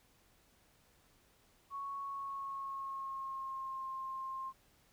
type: tone with pitch glide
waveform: sine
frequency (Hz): 1108.7 to 1059.9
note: C#6 to C6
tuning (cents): 0 to +22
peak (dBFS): -39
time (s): 1.7-4.53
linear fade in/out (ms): 50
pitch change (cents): -78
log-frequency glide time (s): 2.02-3.89
effects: pink hiss -69 dBFS RMS until 4.92 s